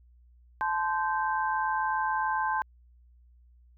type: tone cluster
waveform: sine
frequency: 869 / 1036 / 1561 Hz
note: A5 / C6 / G6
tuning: -22 / -17 / -8 cents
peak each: -29 / -30 / -32 dBFS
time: 0.61-2.62 s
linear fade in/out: 0 ms
effects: added 60 Hz sine -55 dBFS peak until 3.77 s